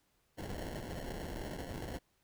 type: noise with sample-and-hold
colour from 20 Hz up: pink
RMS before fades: -42 dBFS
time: 0.37-1.99 s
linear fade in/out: 20 ms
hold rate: 1225 Hz
effects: pink hiss -75 dBFS RMS until 2.23 s